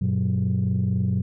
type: tone cluster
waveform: sine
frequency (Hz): 96.6 / 120.7 / 186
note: G2 / B2 / F#3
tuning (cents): -25 / -39 / +9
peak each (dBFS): -23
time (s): 0.01-1.22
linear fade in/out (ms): 10
effects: tanh soft clip ceiling -15 dBFS